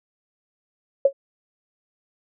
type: tone with exponential decay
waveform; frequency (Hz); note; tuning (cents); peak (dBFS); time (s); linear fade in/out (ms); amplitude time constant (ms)
sine; 550; C#5; -14; -8; 1.05-1.13; 5; 16
effects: none